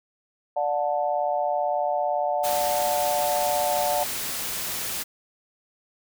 sine chord, D major, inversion none, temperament equal with one note detuned, 587.3 / 725.2 / 880 Hz, D5 / F#5 / A5, 0 / -35 / 0 cents, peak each -26 / -25 / -29 dBFS, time 0.56-4.04 s, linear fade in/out 10 ms
white noise, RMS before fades -30 dBFS, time 2.43-5.04 s, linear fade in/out 20 ms
effects none

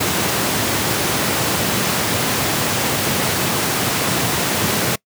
pink high-pass noise, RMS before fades -19 dBFS, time 0-4.96 s, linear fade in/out 10 ms, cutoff 100 Hz, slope 24 dB/octave, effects noise-tail reverb RT60 0.1 s tail -24 dB re dry

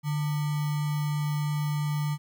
sine tone with sample-and-hold, 148.5 Hz, D3, 20 cents sharp, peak -25 dBFS, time 0.03-2.18 s, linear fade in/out 50 ms, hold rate 1050 Hz, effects none

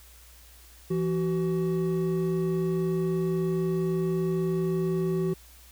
triangle tone pair together, 167.56 / 376.4 Hz, E3 / F#4, +29 / +30 cents, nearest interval octave + major second, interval 1401 cents, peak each -25 dBFS, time 0.9-5.34 s, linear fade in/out 10 ms, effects added 60 Hz sine -52 dBFS peak until 5.71 s + white hiss -54 dBFS RMS until 5.71 s

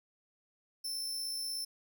sawtooth tone with amplitude modulation, 5330 Hz, E8, 18 cents sharp, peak -32 dBFS, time 0.84-1.65 s, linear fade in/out 10 ms, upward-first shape sine, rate 56.5 Hz, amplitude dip 25%, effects none

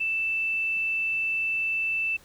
sine tone, 2650 Hz, E7, 9 cents sharp, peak -24 dBFS, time 0-2.17 s, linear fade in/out 10 ms, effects pink hiss -55 dBFS RMS until 2.24 s

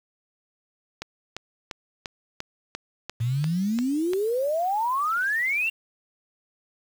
click train, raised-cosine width 0.2 ms, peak -15 dBFS, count 10, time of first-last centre 1.02-4.134 s, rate 2.89 Hz
sine exponential sweep, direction up, 112 to 2794 Hz, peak -22 dBFS, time 3.2-5.7 s, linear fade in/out 10 ms
effects 7-bit

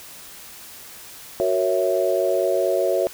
sine chord, F# dominant seventh, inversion none, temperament equal, 370 / 466.2 / 554.4 / 659.3 Hz, F#4 / A#4 / C#5 / E5, 0 / 0 / 0 / 0 cents, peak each -23 / -26 / -22 / -23 dBFS, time 1.4-3.07 s, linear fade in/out 0 ms, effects white hiss -41 dBFS RMS until 3.13 s

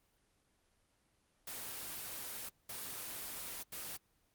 white noise bursts at uneven times, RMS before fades -44 dBFS, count 3, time 1.47-2.49 / 2.69-3.63 / 3.72-3.97 s, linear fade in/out 5 ms, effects pink hiss -75 dBFS RMS until 4.34 s + Opus 24 kbps

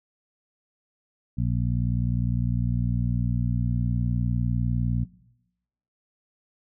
harmonic tone, 59.8 Hz, A#1, 45 cents sharp, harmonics 1 / 2 / 3 / 4, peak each -28 / -25 / -28 / -33 dBFS, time 1.37-5.05 s, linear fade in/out 20 ms, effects noise-tail reverb RT60 0.9 s tail -20 dB re dry

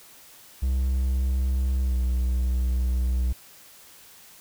triangle tone with pitch glide, 64.9 to 62.33 Hz, C2 to B1, -13 to +17 cents, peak -19 dBFS, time 0.62-3.33 s, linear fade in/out 10 ms, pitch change -70 cents, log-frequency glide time 1.83-1.94 s, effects white hiss -50 dBFS RMS until 4.4 s

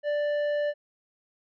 triangle tone with tanh clipping, 588 Hz, D5, 2 cents sharp, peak -26 dBFS, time 0.03-0.74 s, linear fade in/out 50 ms, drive 13 dB, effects none

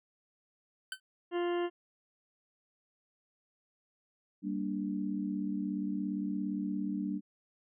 25% pulse tone with exponential decay, 1532 Hz, G6, 40 cents flat, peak -29 dBFS, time 0.92-1 s, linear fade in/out 2 ms, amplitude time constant 16 ms
harmonic tone, 349.2 Hz, F4, in tune, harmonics 1 / 2 / 3 / 4 / 5 / 6 / 8 / 9, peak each -30 / -40 / -43 / -49 / -47 / -52 / -49 / -53 dBFS, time 1.31-1.7 s, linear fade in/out 50 ms
sine chord, G minor, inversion none, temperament equal, 196 / 233.1 / 293.7 Hz, G3 / Bb3 / D4, 0 / 0 / 0 cents, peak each -35 / -39 / -36 dBFS, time 4.42-7.21 s, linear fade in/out 50 ms
effects none

